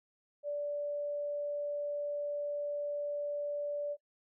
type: tone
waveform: sine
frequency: 582 Hz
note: D5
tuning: 16 cents flat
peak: -33 dBFS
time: 0.43-3.97 s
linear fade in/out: 50 ms
effects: noise-tail reverb RT60 0.1 s tail -21 dB re dry